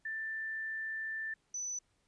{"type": "tone pair in turn", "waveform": "sine", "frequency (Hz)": [1773, 5988], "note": ["A6", "F#8"], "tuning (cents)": [13, 20], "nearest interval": "octave + major sixth", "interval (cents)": 2107, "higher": "second", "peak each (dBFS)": [-36, -36], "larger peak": "neither", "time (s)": [[0.05, 1.34], [1.54, 1.79]], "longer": "first", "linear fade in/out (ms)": 5, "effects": ["pink hiss -75 dBFS RMS until 2.07 s", "resampled to 22050 Hz"]}